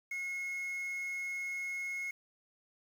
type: tone with quantisation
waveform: triangle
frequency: 2169 Hz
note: C#7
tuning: 38 cents flat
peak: -34 dBFS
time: 0.11-2.11 s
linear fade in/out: 5 ms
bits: 9
effects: none